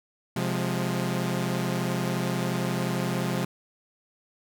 sawtooth chord, F minor, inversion second, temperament equal with one note detuned, 130.81 / 176.24 / 207.7 Hz, C3 / F3 / Ab3, 0 / +16 / 0 cents, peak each -26 / -25 / -28 dBFS, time 0.36-3.45 s, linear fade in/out 5 ms, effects none

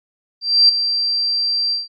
sine tone with ADSR envelope, 4710 Hz, D8, 4 cents sharp, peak -6 dBFS, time 0.41-1.88 s, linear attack 280 ms, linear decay 7 ms, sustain -10 dB, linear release 160 ms, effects AAC 64 kbps

